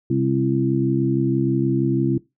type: harmonic tone with a mistuned harmonic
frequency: 66.3 Hz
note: C2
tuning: 23 cents sharp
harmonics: 2 / 3 / 4 / 5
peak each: -21 / -26 / -23 / -21 dBFS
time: 0.1-2.18 s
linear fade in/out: 5 ms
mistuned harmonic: 5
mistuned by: +24 cents
effects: noise-tail reverb RT60 0.2 s tail -20 dB re dry